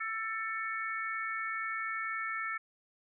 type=harmonic tone; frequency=443.9 Hz; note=A4; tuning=15 cents sharp; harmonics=3 / 4 / 5; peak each=-37 / -38 / -39 dBFS; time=0-2.58 s; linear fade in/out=10 ms; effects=none